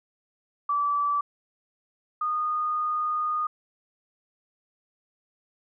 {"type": "tone pair in turn", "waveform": "sine", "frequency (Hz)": [1157, 1229.2], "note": ["D6", "D#6"], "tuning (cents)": [-26, -21], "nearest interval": "minor second", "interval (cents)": 105, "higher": "second", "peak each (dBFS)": [-22, -24], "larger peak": "first", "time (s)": [[0.69, 1.21], [2.21, 3.47]], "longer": "second", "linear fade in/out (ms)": 5, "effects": []}